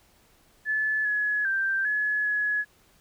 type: tone with pitch steps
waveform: sine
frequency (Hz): 1730 / 1692 / 1572 / 1700 / 1690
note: A6 / G#6 / G6 / G#6 / G#6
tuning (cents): -30 / +32 / +4 / +40 / +30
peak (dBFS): -23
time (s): 0.65-2.65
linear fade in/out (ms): 50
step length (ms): 400
effects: pink hiss -61 dBFS RMS until 3 s